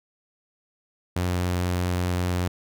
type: tone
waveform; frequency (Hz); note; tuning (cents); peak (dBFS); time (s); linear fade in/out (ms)
sawtooth; 89.5; F2; +43; -19; 1.16-2.48; 5
effects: none